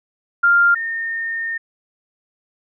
sine tone pair in turn, 1396.9 / 1826.6 Hz, F6 / A#6, 0 / -36 cents, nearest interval perfect fourth, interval 464 cents, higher second, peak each -10 / -21 dBFS, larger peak first, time 0.43-0.75 / 0.75-1.58 s, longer second, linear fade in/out 10 ms, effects none

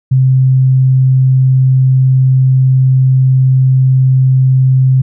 sine tone, 130.81 Hz, C3, in tune, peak -5 dBFS, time 0.11-5.02 s, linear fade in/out 10 ms, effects none

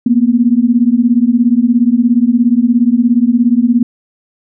sine beating tone pair, 230.7 / 247.7 Hz, A#3 / B3, -18 / +5 cents, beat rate 17 Hz, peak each -10 dBFS, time 0.06-3.83 s, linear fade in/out 5 ms, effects none

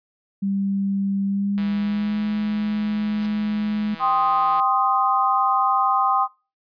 sine tone with pitch glide, 196.9 to 211 Hz, G3 to G#3, +8 to +28 cents, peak -20 dBFS, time 0.42-3.95 s, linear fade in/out 10 ms, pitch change +120 cents, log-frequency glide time 1.25-2.21 s
click train, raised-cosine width 0.3 ms, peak -22 dBFS, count 493, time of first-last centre 1.58-4.598 s, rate 163 Hz
white noise with exponential growth, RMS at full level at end -34 dBFS, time 3.07-3.26 s, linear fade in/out 2 ms, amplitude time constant 40 ms
sine chord, C minor, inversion second, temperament equal, 784 / 1046.5 / 1244.5 Hz, G5 / C6 / Eb6, 0 / 0 / 0 cents, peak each -21 dBFS, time 3.99-6.28 s, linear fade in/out 50 ms
effects noise-tail reverb RT60 0.3 s tail -22 dB re dry + resampled to 11025 Hz

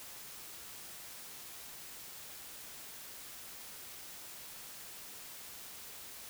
silence, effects white hiss -49 dBFS RMS until 6.29 s

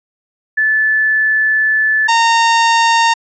sine / sawtooth tone pair in turn, 1741 / 920.1 Hz, A6 / A#5, -19 / -23 cents, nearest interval major seventh, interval 1104 cents, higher first, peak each -10 / -5 dBFS, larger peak second, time 0.57-2.08 / 2.08-3.14 s, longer first, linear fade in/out 10 ms, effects resampled to 16000 Hz

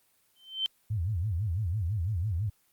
sine tone with exponential growth, 3098 Hz, G7, 21 cents flat, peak -23 dBFS, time 0.36-0.66 s, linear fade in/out 0 ms, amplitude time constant 65 ms
sine tone with vibrato, 95.3 Hz, G2, 48 cents flat, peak -27 dBFS, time 0.9-2.5 s, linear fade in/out 10 ms, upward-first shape sine, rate 6 Hz, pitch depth 280 cents each way
effects white hiss -68 dBFS RMS until 2.72 s + Opus 24 kbps

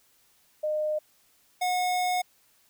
sine / square tone pair in turn, 611 / 726.6 Hz, D#5 / F#5, -32 / -32 cents, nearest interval minor third, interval 300 cents, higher second, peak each -25 dBFS, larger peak neither, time 0.63-0.99 / 1.61-2.22 s, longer second, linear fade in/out 10 ms, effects white hiss -64 dBFS RMS until 2.69 s

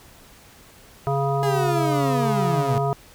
harmonic tone, 138.59 Hz, C#3, in tune, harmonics 1 / 3 / 5 / 7 / 9, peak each -23 / -26 / -25 / -30 / -31 dBFS, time 1.07-2.93 s, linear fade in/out 0 ms
35% pulse linear sweep, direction down, 415.3 to 110 Hz, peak -22 dBFS, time 1.43-2.78 s, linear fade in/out 0 ms
effects pink hiss -49 dBFS RMS until 3.14 s

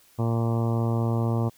harmonic tone, 115.6 Hz, A#2, 14 cents flat, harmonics 1 / 2 / 3 / 4 / 5 / 6 / 7 / 8 / 9 / 10, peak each -23 / -29 / -33 / -35 / -37 / -39 / -40 / -41 / -42 / -43 dBFS, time 0.18-1.5 s, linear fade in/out 20 ms, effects white hiss -58 dBFS RMS until 1.57 s

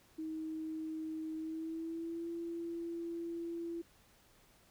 sine tone with pitch glide, 316.5 to 337.3 Hz, D#4 to E4, +30 to +40 cents, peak -38 dBFS, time 0.18-3.82 s, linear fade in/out 10 ms, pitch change +110 cents, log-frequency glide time 1.36-2.29 s, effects pink hiss -66 dBFS RMS until 4.7 s

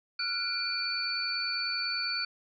sine tone cluster, 1375 / 1465 / 2385 / 4492 Hz, F6 / F#6 / D7 / C#8, -27 / -18 / +26 / +22 cents, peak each -39 / -38 / -37 / -31 dBFS, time 0.19-2.25 s, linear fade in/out 5 ms, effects none

